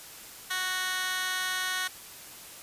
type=tone with high-pass filter; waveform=15% pulse; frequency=370 Hz; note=F#4; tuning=in tune; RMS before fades=-31 dBFS; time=0.5-1.88 s; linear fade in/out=10 ms; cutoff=1900 Hz; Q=1.7; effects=white hiss -46 dBFS RMS until 2.62 s + resampled to 32000 Hz